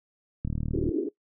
click train, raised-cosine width 5 ms, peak -18 dBFS, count 18, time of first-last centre 0.45-0.892 s, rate 38.5 Hz
pink band-pass noise, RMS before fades -29 dBFS, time 0.73-1.09 s, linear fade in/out 5 ms, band 290 to 390 Hz, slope 48 dB/octave
effects noise-tail reverb RT60 0.1 s tail -19 dB re dry

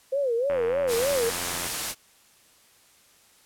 sine tone with vibrato, 512 Hz, C5, 38 cents flat, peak -22 dBFS, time 0.12-1.3 s, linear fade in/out 10 ms, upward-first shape sine, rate 3.3 Hz, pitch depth 190 cents each way
click train, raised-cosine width 0.5 ms, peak -19 dBFS, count 103, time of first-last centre 0.5-1.667 s, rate 87.4 Hz
white noise, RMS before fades -29 dBFS, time 0.87-1.95 s, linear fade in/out 50 ms
effects white hiss -58 dBFS RMS until 3.45 s + low-pass 12000 Hz 12 dB/octave

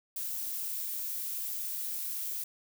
violet noise with high-pass filter sweep, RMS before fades -36 dBFS, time 0.16-2.44 s, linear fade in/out 5 ms, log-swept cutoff 270 to 520 Hz, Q 1.4, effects none

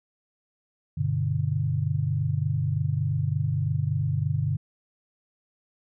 sine chord, G major, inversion none, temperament equal, 98 / 123.47 / 146.83 Hz, G2 / B2 / D3, 0 / 0 / 0 cents, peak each -28 / -28 / -26 dBFS, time 0.97-4.57 s, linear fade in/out 10 ms, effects none

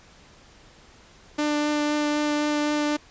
sawtooth tone with vibrato, 297.3 Hz, D4, 21 cents sharp, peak -18 dBFS, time 1.38-2.97 s, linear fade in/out 10 ms, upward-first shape triangle, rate 3.9 Hz, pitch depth 10 cents each way, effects pink hiss -52 dBFS RMS until 3.1 s + resampled to 16000 Hz

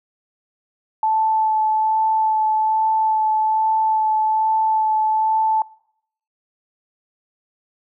sine tone with vibrato, 873 Hz, A5, 14 cents flat, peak -15 dBFS, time 1.03-5.62 s, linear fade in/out 2 ms, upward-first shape sine, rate 1.2 Hz, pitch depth 11 cents each way, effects noise-tail reverb RT60 0.7 s tail -22 dB re dry

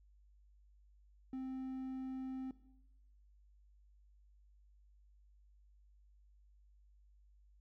triangle tone, 261.6 Hz, C4, in tune, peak -38 dBFS, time 1.33-2.51 s, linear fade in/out 2 ms, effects noise-tail reverb RT60 0.9 s tail -17 dB re dry + added 50 Hz sine -63 dBFS peak until 7.6 s

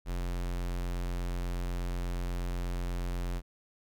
square tone, 44.13 Hz, F1, 19 cents sharp, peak -32 dBFS, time 0.05-3.42 s, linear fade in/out 50 ms, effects none

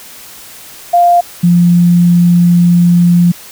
sine tone pair in turn, 698.5 / 174.17 Hz, F5 / F3, 0 / -4 cents, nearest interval 2 octaves, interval 2404 cents, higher first, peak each -4 dBFS, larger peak neither, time 0.93-1.21 / 1.43-3.32 s, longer second, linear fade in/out 10 ms, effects white hiss -33 dBFS RMS until 3.51 s

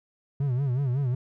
triangle tone with vibrato, 131.8 Hz, C3, 13 cents sharp, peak -21 dBFS, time 0.4-1.15 s, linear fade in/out 5 ms, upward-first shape sine, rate 5.4 Hz, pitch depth 150 cents each way, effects none

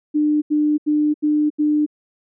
sine tone bursts, 300 Hz, D4, 37 cents sharp, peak -14 dBFS, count 5, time 0.14-1.864 s, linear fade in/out 20 ms, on 280 ms, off 81 ms, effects none

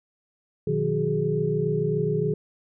sine tone cluster, 121.9 / 154.1 / 181.1 / 376.8 / 420 Hz, B2 / D#3 / F#3 / F#4 / G#4, -22 / -16 / -37 / +32 / +19 cents, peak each -32 / -26 / -31 / -32 / -25 dBFS, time 0.67-2.34 s, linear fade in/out 5 ms, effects none

